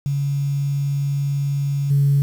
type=tone with level steps; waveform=sine; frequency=140.8 Hz; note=C#3; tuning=27 cents sharp; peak=-18 / -12 dBFS; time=0.06-2.22 s; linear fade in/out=0 ms; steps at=1.9 s; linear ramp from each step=10 ms; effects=tanh soft clip ceiling -8 dBFS + 7-bit